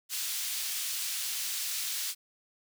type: high-pass noise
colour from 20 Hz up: pink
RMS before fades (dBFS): -34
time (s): 0.09-2.15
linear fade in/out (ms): 50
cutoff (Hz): 3500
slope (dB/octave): 12
effects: none